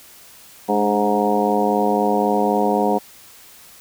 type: harmonic tone with a mistuned harmonic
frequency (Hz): 103.83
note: G#2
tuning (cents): 0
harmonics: 2 / 3 / 4 / 5 / 6 / 7 / 8 / 9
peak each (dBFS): -22 / -25 / -22 / -23 / -30 / -21 / -30 / -24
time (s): 0.68-2.99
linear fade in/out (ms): 20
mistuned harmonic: 3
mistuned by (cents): -52
effects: white hiss -45 dBFS RMS until 3.8 s